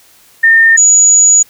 sine tone pair in turn, 1816 / 6842 Hz, A#6 / A8, -46 / -49 cents, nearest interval octave + major seventh, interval 2297 cents, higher second, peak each -3 dBFS, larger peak neither, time 0.43-0.77 / 0.77-1.43 s, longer second, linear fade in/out 10 ms, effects white hiss -45 dBFS RMS until 1.49 s

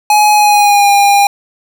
square tone with pitch glide, 841 to 806.3 Hz, G#5 to G5, +22 to +49 cents, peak -6 dBFS, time 0.1-1.27 s, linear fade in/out 2 ms, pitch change -73 cents, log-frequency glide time 0.34-0.91 s, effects none

